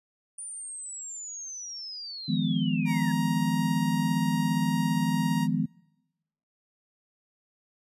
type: linear sweep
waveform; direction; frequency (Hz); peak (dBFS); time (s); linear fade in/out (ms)
sine; down; 9397 to 1668; -36; 0.38-3.12; 5
type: chord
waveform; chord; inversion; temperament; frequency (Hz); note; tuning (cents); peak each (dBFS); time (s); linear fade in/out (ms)
sine; F half-diminished seventh; third; just; 157.15 / 174.61 / 209.5 / 251.4; Eb3 / F3 / Ab3 / Cb4; +18 / 0 / +15 / +31; -29; 2.28-5.66; 10
type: tone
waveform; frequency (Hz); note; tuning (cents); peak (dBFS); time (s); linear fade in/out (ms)
sawtooth; 940; A#5; +14; -29; 2.85-5.48; 50
effects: noise-tail reverb RT60 1.0 s tail -26 dB re dry + resampled to 32000 Hz